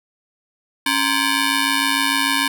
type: ring-modulated tone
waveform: 10% pulse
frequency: 659.3 Hz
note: E5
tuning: in tune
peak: -5 dBFS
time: 0.86-2.48 s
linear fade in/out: 5 ms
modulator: 383 Hz
effects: none